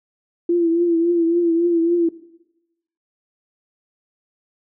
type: tone with vibrato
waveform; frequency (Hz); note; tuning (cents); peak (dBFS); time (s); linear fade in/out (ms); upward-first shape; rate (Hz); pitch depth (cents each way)
sine; 338.9; E4; +48; -14; 0.49-2.09; 5; triangle; 3.6; 58
effects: noise-tail reverb RT60 0.9 s tail -17 dB re dry